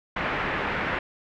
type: low-pass noise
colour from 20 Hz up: white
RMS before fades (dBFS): -28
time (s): 0.16-0.99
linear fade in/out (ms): 5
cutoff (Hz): 2200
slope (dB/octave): 24
effects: none